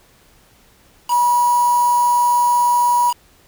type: tone with quantisation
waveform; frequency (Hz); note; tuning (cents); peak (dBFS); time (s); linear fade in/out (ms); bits
sine; 967; B5; -37; -12; 1.08-3.14; 50; 4
effects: pink hiss -52 dBFS RMS until 3.47 s